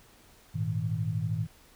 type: chord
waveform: sine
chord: Ab suspended second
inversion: none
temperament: equal with one note detuned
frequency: 103.83 / 116.54 / 158.92 Hz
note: Ab2 / Bb2 / Eb3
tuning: 0 / 0 / +37 cents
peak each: -32 dBFS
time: 0.54-1.47 s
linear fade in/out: 20 ms
effects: pink hiss -58 dBFS RMS until 1.75 s